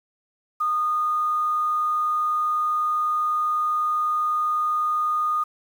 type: tone with quantisation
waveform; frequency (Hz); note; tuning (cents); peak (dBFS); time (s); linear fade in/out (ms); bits
sine; 1228; D#6; -23; -20; 0.6-5.44; 10; 8
effects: none